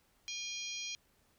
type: harmonic tone with a mistuned harmonic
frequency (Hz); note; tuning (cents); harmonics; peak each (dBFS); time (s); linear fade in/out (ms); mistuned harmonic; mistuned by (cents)
810; G#5; -43; 3 / 4 / 5 / 6 / 7 / 8; -45 / -44 / -47 / -49 / -45 / -49; 0.28-0.95; 0; 5; +44
effects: pink hiss -71 dBFS RMS until 1.38 s